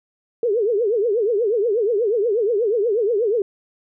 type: tone with vibrato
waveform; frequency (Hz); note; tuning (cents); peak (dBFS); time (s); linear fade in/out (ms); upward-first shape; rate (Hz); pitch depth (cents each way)
sine; 438.2; A4; -7; -16; 0.43-3.42; 2; triangle; 8.3; 240
effects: none